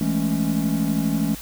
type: chord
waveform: triangle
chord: A major seventh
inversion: second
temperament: equal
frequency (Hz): 164.81 / 207.7 / 220 / 277.2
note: E3 / G#3 / A3 / C#4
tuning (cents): 0 / 0 / 0 / 0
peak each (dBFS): -23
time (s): 0.01-1.35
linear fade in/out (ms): 2
effects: added 50 Hz sine -40 dBFS peak until 1.41 s + white hiss -38 dBFS RMS until 1.41 s